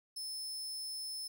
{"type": "tone", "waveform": "sawtooth", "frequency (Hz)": 5250, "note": "E8", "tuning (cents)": -8, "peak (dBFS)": -37, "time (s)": [0.16, 1.28], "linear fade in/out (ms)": 10, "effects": []}